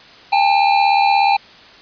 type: tone pair together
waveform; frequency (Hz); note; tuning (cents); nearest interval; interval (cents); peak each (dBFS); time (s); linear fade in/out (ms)
square; 803.2 / 880; G5 / A5; +42 / 0; major second; 158; -13 / -18; 0.32-1.37; 10
effects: white hiss -42 dBFS RMS until 1.81 s + resampled to 11025 Hz